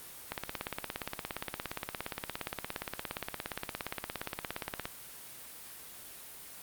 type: click train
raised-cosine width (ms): 0.3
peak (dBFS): -18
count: 79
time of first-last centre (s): 0.32-4.855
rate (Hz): 17.2
effects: white hiss -48 dBFS RMS until 6.62 s + Opus 32 kbps